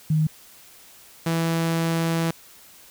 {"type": "tone pair in turn", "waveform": ["sine", "sawtooth"], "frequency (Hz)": [155.56, 165.11], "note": ["D#3", "E3"], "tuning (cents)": [0, 3], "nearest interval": "minor second", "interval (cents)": 103, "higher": "second", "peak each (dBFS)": [-17, -17], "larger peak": "neither", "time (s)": [[0.1, 0.27], [1.26, 2.31]], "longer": "second", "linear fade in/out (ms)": 5, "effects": ["white hiss -49 dBFS RMS until 2.9 s"]}